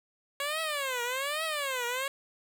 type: tone with vibrato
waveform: 10% pulse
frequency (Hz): 554.4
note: C#5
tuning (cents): 0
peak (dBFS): -22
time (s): 0.4-2.08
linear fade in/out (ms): 2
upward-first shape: triangle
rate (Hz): 1.2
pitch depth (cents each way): 280
effects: none